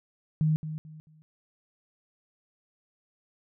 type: tone with echo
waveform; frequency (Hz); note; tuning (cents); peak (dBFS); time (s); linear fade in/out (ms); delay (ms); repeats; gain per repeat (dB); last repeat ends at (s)
sine; 155.56; D#3; 0; -21; 0.41-0.56; 0; 220; 3; -11; 1.22
effects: none